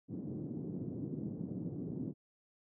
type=band-pass noise; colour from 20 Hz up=white; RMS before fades=-41 dBFS; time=0.08-2.14 s; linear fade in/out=50 ms; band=120 to 300 Hz; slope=24 dB/octave; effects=none